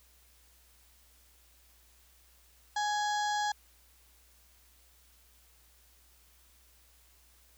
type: harmonic tone with a mistuned harmonic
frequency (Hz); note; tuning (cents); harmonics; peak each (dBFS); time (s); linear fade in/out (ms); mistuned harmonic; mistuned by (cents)
834; G#5; +7; 1 / 2 / 4 / 5 / 6 / 7 / 8 / 9; -30 / -36 / -42 / -44 / -46 / -47 / -48 / -49; 2.76-3.52; 5; 6; -27
effects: added 60 Hz sine -64 dBFS peak until 7.57 s + white hiss -64 dBFS RMS until 7.57 s